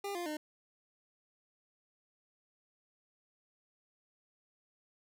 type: tone with pitch steps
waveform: 25% pulse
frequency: 401.2 / 349.3 / 304.1 Hz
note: G4 / F4 / D#4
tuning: +40 / 0 / -40 cents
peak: -33 dBFS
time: 0.04-0.37 s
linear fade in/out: 5 ms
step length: 110 ms
effects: none